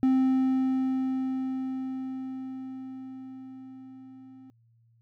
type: tone with level ramp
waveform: triangle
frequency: 261.6 Hz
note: C4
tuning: in tune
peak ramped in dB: -17 to -45 dBFS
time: 0.03-4.5 s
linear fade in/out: 0 ms
effects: added 115 Hz sine -60 dBFS peak until 5.01 s